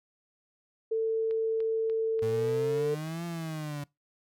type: tone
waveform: sine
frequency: 446.4 Hz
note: A4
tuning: 25 cents sharp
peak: -25 dBFS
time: 0.91-2.95 s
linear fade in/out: 10 ms
type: click train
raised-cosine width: 0.3 ms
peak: -34 dBFS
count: 7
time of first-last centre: 1.31-3.075 s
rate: 3.4 Hz
type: exponential two-way sweep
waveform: 35% pulse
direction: up then down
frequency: 110 to 172 to 143 Hz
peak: -32 dBFS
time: 2.22-3.84 s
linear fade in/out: 5 ms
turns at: 3.25 s
effects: noise-tail reverb RT60 0.2 s tail -23 dB re dry